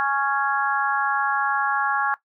harmonic tone, 277.2 Hz, C#4, in tune, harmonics 3 / 4 / 5 / 6, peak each -25 / -25 / -25 / -25 dBFS, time 0-2.14 s, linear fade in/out 0 ms, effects noise-tail reverb RT60 0.1 s tail -17 dB re dry

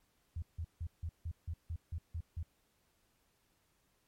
sine tone bursts, 82.41 Hz, E2, in tune, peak -36 dBFS, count 10, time 0.36-2.43 s, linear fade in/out 5 ms, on 63 ms, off 160 ms, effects pink hiss -75 dBFS RMS until 4.07 s + MP3 64 kbps

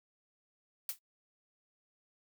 blue noise with exponential decay, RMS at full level -32 dBFS, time 0.89-0.99 s, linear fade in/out 2 ms, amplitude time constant 20 ms, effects noise-tail reverb RT60 0.1 s tail -23 dB re dry

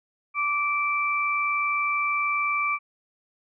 sine tone pair together, 1167 / 2334 Hz, D6 / D7, -11 / -11 cents, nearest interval octave, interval 1200 cents, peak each -25 dBFS, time 0.34-2.79 s, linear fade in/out 50 ms, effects none

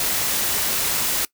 white noise, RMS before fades -22 dBFS, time 0-1.25 s, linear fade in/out 2 ms, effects noise-tail reverb RT60 0.1 s tail -21 dB re dry

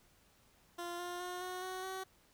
15% pulse tone with pitch steps, 347.2 / 353.3 / 359.4 / 365.7 / 372.1 / 378.6 Hz, F4 / F4 / F4 / F#4 / F#4 / F#4, -10 / +20 / +50 / -20 / +10 / +40 cents, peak -34 dBFS, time 0.78-2.04 s, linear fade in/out 10 ms, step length 210 ms, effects pink hiss -68 dBFS RMS until 2.33 s

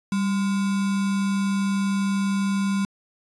sine tone with sample-and-hold, 196.3 Hz, G3, 3 cents sharp, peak -20 dBFS, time 0.12-2.85 s, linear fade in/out 2 ms, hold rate 1225 Hz, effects resampled to 24000 Hz

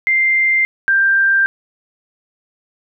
sine tone pair in turn, 2093 / 1581.8 Hz, C7 / G6, 0 / +15 cents, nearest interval perfect fourth, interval 485 cents, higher first, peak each -11 / -10 dBFS, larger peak second, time 0.07-0.65 / 0.88-1.46 s, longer neither, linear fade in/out 0 ms, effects none

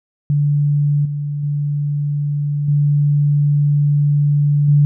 sine tone with level steps, 145.5 Hz, D3, 16 cents flat, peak -12 / -19 / -16 / -11 / -8 dBFS, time 0.3-4.85 s, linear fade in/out 0 ms, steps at 1.05 / 1.43 / 2.68 / 4.68 s, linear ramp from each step 5 ms, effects none

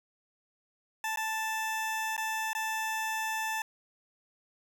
20% pulse tone with dropouts, 880 Hz, A5, in tune, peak -26 dBFS, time 1.04-3.62 s, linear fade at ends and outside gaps 2 ms, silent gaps 1.16-1.172 / 2.166-2.178 / 2.532-2.55 s, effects 10-bit

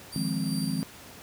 25% pulse tone with tremolo, 4699 Hz, D8, in tune, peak -31 dBFS, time 0.12-0.83 s, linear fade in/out 10 ms, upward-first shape sine, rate 2.7 Hz, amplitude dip 45%
sine chord, F minor seventh, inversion third, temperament equal, 155.56 / 174.61 / 207.7 / 261.6 Hz, Eb3 / F3 / Ab3 / C4, 0 / 0 / 0 / 0 cents, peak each -32 dBFS, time 0.16-0.83 s, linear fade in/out 0 ms
effects pink hiss -47 dBFS RMS until 1.22 s + high-pass 80 Hz 12 dB/octave

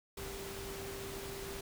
sine tone in noise, 392.5 Hz, G4, 2 cents sharp, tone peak -45 dBFS, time 0.17-1.61 s, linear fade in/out 5 ms, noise pink, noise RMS -45 dBFS, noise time 0.17-1.61 s, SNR -3 dB, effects none

